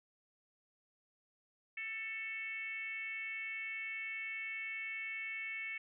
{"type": "tone with frequency modulation", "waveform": "sine", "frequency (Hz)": 2215, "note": "C#7", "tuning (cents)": -2, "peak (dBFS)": -39, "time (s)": [1.77, 5.78], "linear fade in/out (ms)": 5, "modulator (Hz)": 440, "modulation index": 0.79, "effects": []}